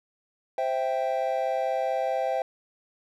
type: chord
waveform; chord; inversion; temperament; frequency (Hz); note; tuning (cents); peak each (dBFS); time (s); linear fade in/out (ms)
triangle; C major; none; equal; 523.3 / 659.3 / 784; C5 / E5 / G5; 0 / 0 / 0; -27; 0.58-2.42; 2
effects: none